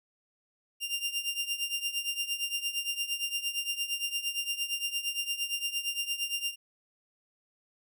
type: tone with tremolo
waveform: sawtooth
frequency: 2794 Hz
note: F7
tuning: in tune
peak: -24 dBFS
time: 0.8-6.56 s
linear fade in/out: 50 ms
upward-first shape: triangle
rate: 8.7 Hz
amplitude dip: 85%
effects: none